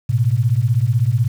sine beating tone pair, 110 / 126 Hz, A2 / B2, 0 / +35 cents, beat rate 16 Hz, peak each -16 dBFS, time 0.09-1.28 s, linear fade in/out 10 ms, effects 7-bit

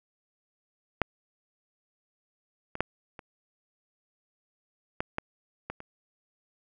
clicks, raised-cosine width 0.5 ms, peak -8 / -22 / -9 / -27 / -14 / -14 / -19 / -27 dBFS, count 8, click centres 1.017 / 2.754 / 2.806 / 3.192 / 5.005 / 5.184 / 5.7 / 5.804 s, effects none

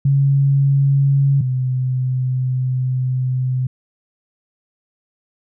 sine tone pair in turn, 138.59 / 128.3 Hz, C#3 / C3, 0 / -34 cents, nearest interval minor second, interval 134 cents, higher first, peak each -11 / -16 dBFS, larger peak first, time 0.05-1.41 / 1.41-3.67 s, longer second, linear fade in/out 5 ms, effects none

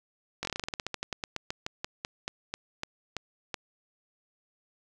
slowing click train, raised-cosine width 0.2 ms, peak -15 dBFS, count 26, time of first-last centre 0.43-3.542 s, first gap 20 ms, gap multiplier 1.13, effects none

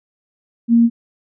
sine tone, 233.1 Hz, A#3, in tune, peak -8 dBFS, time 0.68-0.9 s, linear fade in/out 50 ms, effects none

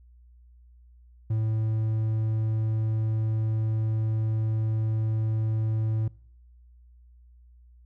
triangle tone, 110 Hz, A2, in tune, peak -21 dBFS, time 1.3-6.08 s, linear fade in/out 5 ms, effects noise-tail reverb RT60 0.6 s tail -25 dB re dry + added 60 Hz sine -51 dBFS peak until 7.85 s

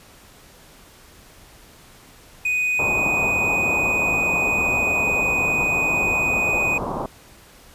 triangle tone, 2490 Hz, D#7, 1 cent sharp, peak -17 dBFS, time 2.45-6.78 s, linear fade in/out 5 ms
white low-pass noise, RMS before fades -27 dBFS, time 2.79-7.06 s, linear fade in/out 2 ms, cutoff 1100 Hz, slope 48 dB/octave
effects pink hiss -48 dBFS RMS until 7.74 s + resampled to 32000 Hz

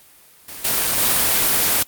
white noise with level steps, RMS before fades -34 / -19 / -17 dBFS, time 0.48-1.83 s, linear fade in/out 5 ms, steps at 0.64 / 0.97 s, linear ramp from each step 10 ms, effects white hiss -49 dBFS RMS until 1.87 s + Opus 32 kbps

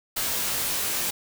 white noise with comb filter, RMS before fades -27 dBFS, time 0.16-1.11 s, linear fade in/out 10 ms, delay 20 ms, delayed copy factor -0.9, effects none

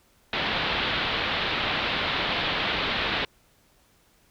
white low-pass noise, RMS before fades -27 dBFS, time 0.33-3.25 s, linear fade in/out 2 ms, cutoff 3900 Hz, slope 48 dB/octave, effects pink hiss -62 dBFS RMS until 4.3 s

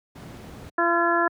brown noise, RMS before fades -35 dBFS, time 0.15-0.7 s, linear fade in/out 10 ms
harmonic tone, 341 Hz, F4, 41 cents flat, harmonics 1 / 2 / 3 / 4 / 5, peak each -25 / -25 / -25 / -25 / -25 dBFS, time 0.78-1.28 s, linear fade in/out 5 ms
effects high-pass 100 Hz 12 dB/octave

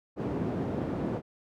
white band-pass noise, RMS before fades -32 dBFS, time 0.16-1.22 s, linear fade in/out 50 ms, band 110 to 330 Hz, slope 12 dB/octave, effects none

